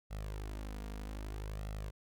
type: tone with flanger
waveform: sawtooth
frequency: 51.91 Hz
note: G#1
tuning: in tune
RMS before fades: -42 dBFS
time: 0.1-1.91 s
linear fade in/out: 20 ms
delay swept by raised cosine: 1.5 to 4.3 ms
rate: 0.63 Hz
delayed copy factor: +0.6
effects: none